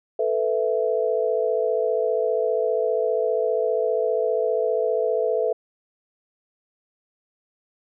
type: chord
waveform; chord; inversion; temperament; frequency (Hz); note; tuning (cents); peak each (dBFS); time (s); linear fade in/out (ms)
sine; A suspended second; none; just; 440 / 495 / 660; A4 / B4 / E5; 0 / +4 / +2; -23 / -24 / -25; 0.19-5.53; 5
effects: none